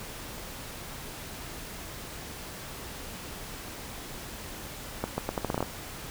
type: accelerating click train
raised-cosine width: 1 ms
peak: -14 dBFS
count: 10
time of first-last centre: 5.04-5.627 s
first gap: 140 ms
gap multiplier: 0.79
effects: pink hiss -41 dBFS RMS until 6.1 s